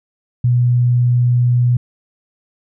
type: tone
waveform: sine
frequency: 122.4 Hz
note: B2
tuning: 15 cents flat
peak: -10 dBFS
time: 0.44-1.77 s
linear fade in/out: 5 ms
effects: none